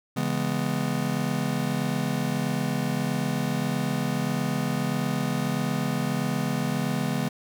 square chord, C# minor seventh, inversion none, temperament just, 138.59 / 166.31 / 207.9 / 249.5 Hz, C#3 / E3 / G#3 / B3, 0 / +16 / +2 / +18 cents, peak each -31 dBFS, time 0.16-7.29 s, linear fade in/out 10 ms, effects none

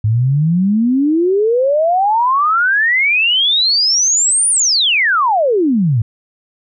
sine exponential two-way sweep, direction up then down, 103.83 to 9730 to 103.83 Hz, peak -10 dBFS, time 0.04-6.02 s, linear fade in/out 5 ms, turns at 4.5 s, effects none

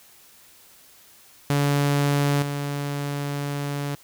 sawtooth tone with level steps, 143 Hz, D3, 46 cents flat, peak -15 / -22 dBFS, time 1.5-3.95 s, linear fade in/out 0 ms, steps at 2.42 s, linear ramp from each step 2 ms, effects white hiss -52 dBFS RMS until 4.03 s

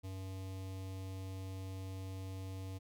square tone with notch filter, 95 Hz, F#2, 46 cents sharp, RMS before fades -44 dBFS, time 0.03-2.79 s, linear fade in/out 20 ms, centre 1500 Hz, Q 1.2, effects none

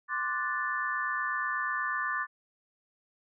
sine chord, D dominant seventh, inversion third, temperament equal, 1046.5 / 1174.7 / 1480 / 1760 Hz, C6 / D6 / F#6 / A6, 0 / 0 / 0 / 0 cents, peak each -37 / -34 / -37 / -32 dBFS, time 0.08-2.27 s, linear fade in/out 50 ms, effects none

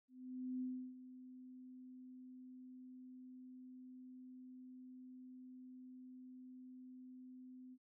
sine tone with ADSR envelope, 254.8 Hz, C4, 46 cents flat, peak -39 dBFS, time 0.08-7.78 s, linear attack 530 ms, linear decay 330 ms, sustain -14 dB, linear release 51 ms, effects none

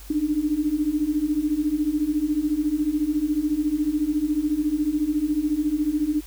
sine beating tone pair, 291.6 / 305.6 Hz, D4 / D#4, -12 / -31 cents, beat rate 14 Hz, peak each -25 / -22 dBFS, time 0.1-6.21 s, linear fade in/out 5 ms, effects added 50 Hz sine -40 dBFS peak until 6.26 s + white hiss -47 dBFS RMS until 6.26 s

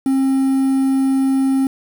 triangle tone with quantisation, 267.8 Hz, C4, 40 cents sharp, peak -11 dBFS, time 0.06-1.67 s, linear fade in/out 2 ms, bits 6, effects none

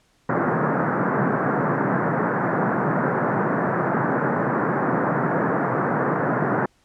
pink band-pass noise, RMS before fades -22 dBFS, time 0.29-6.66 s, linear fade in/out 5 ms, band 130 to 1700 Hz, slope 48 dB/octave, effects pink hiss -62 dBFS RMS until 6.84 s + low-pass 9000 Hz 12 dB/octave

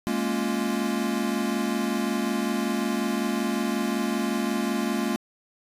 square chord, Bb minor seventh, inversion third, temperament equal, 207.7 / 233.1 / 277.2 / 349.2 Hz, Ab3 / Bb3 / Db4 / F4, 0 / 0 / 0 / 0 cents, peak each -30 / -29 / -32 / -32 dBFS, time 0.07-5.16 s, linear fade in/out 0 ms, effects resampled to 32000 Hz

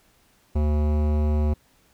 sine tone with hard clipping, 75.1 Hz, D2, 39 cents sharp, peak -21 dBFS, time 0.55-1.54 s, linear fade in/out 10 ms, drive 17 dB, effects pink hiss -61 dBFS RMS until 1.93 s

